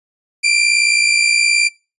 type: tone pair together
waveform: sawtooth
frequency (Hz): 2342 / 2401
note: D7 / D7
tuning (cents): -5 / +38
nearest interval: unison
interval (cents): 43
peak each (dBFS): -11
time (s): 0.43-1.69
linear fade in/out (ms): 20
effects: noise-tail reverb RT60 0.3 s tail -24 dB re dry + resampled to 24000 Hz